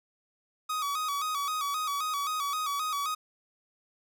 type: tone with vibrato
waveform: 45% pulse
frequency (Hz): 1193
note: D6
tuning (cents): +27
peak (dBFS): -29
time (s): 0.69-3.15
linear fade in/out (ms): 10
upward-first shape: square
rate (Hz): 3.8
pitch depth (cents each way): 83
effects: 11-bit